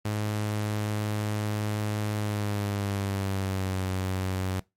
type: tone with pitch glide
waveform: sawtooth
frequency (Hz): 105.5 to 93.99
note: G#2 to F#2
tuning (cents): +28 to +28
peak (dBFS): -23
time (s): 0.05-4.6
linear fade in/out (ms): 5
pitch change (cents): -200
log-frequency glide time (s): 2.16-3.79
effects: noise-tail reverb RT60 0.2 s tail -21 dB re dry + MP3 64 kbps